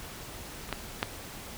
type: clicks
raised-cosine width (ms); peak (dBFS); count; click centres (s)
0.3; -26 / -14 / -10; 3; 0.691 / 0.727 / 1.029
effects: pink hiss -43 dBFS RMS until 1.57 s